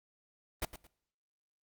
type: noise with echo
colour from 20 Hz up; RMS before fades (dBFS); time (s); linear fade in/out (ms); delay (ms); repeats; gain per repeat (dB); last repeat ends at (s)
pink; -34; 0.62-0.65; 2; 110; 2; -12; 0.87
effects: noise-tail reverb RT60 0.7 s tail -24 dB re dry + Opus 32 kbps